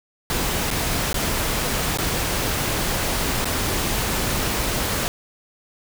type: noise with dropouts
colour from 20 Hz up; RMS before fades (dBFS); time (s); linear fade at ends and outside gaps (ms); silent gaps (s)
pink; -23; 0.3-5.08; 0; 0.704-0.712 / 1.129-1.143 / 1.973-1.986 / 3.445-3.455
effects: none